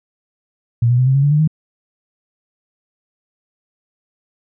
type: tone with pitch steps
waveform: sine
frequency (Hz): 117.7 / 122.56 / 127.61 / 132.88 / 138.36 / 144.07 / 150.02 / 156.21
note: A#2 / B2 / C3 / C3 / C#3 / D3 / D3 / D#3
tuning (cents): +17 / -13 / -43 / +27 / -3 / -33 / +37 / +7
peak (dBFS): -10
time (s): 0.82-1.476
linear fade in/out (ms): 5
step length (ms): 82
effects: none